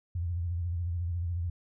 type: tone with vibrato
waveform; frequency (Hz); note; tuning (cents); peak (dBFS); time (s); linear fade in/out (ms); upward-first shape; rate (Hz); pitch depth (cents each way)
sine; 86.3; F2; -20; -29; 0.15-1.5; 5; sine; 14; 80
effects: none